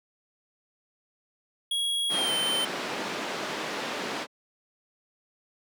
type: tone with pitch glide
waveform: square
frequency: 3314 to 3092 Hz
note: G#7 to G7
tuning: -4 to -24 cents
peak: -26 dBFS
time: 1.71-2.65 s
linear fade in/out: 5 ms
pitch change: -120 cents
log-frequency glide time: 2.09-2.32 s
type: band-pass noise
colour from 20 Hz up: pink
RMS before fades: -33 dBFS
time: 2.09-4.27 s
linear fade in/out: 50 ms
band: 260 to 4200 Hz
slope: 12 dB/octave
effects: high-pass 150 Hz 12 dB/octave